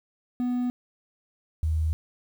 triangle / sine tone pair in turn, 246.9 / 78.97 Hz, B3 / D#2, 0 / +26 cents, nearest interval octave + minor sixth, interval 1974 cents, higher first, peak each -22 dBFS, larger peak neither, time 0.4-0.7 / 1.63-1.93 s, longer neither, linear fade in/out 0 ms, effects 9-bit

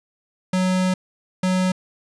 square tone bursts at uneven times, 185 Hz, F#3, in tune, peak -18 dBFS, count 2, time 0.53-0.94 / 1.43-1.72 s, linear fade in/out 5 ms, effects resampled to 22050 Hz + 9-bit

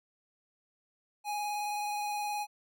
square tone with vibrato, 830.6 Hz, G#5, in tune, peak -33 dBFS, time 1.24-2.47 s, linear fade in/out 50 ms, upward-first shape triangle, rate 19 Hz, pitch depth 19 cents each way, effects none

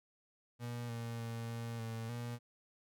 35% pulse tone with pitch steps, 119.8 / 116.5 / 115.4 / 116.3 / 113.5 / 119.5 Hz, A#2 / A#2 / A#2 / A#2 / A#2 / A#2, +48 / -1 / -17 / -4 / -46 / +43 cents, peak -38 dBFS, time 0.59-2.39 s, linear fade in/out 50 ms, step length 300 ms, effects none

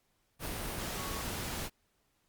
sine tone in noise, 1114 Hz, C#6, 8 cents sharp, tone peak -44 dBFS, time 0.95-1.25 s, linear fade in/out 50 ms, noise pink, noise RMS -38 dBFS, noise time 0.39-1.7 s, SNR -9 dB, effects pink hiss -75 dBFS RMS until 2.28 s + Opus 48 kbps

